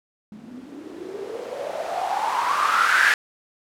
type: noise with low-pass filter sweep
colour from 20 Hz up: violet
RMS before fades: -24 dBFS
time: 0.32-3.14 s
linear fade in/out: 2 ms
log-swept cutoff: 210 to 1700 Hz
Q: 7.5
effects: none